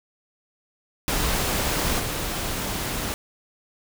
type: noise with level steps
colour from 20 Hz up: pink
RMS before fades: -24 / -28 dBFS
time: 1.08-3.14 s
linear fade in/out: 0 ms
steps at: 1.99 s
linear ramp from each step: 10 ms
effects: none